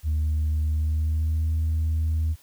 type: tone with pitch glide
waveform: sine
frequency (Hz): 76.9 to 79.43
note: D#2 to D#2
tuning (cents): -20 to +36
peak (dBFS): -19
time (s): 0.03-2.36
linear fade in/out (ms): 50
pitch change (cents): +56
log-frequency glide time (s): 0.71-1.44
effects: tanh soft clip ceiling -19 dBFS + white hiss -56 dBFS RMS until 2.42 s